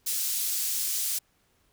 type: high-pass noise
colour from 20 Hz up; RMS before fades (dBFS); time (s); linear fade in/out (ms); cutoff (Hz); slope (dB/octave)
pink; -29; 0.06-1.19; 10; 6400; 12
effects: pink hiss -68 dBFS RMS until 1.72 s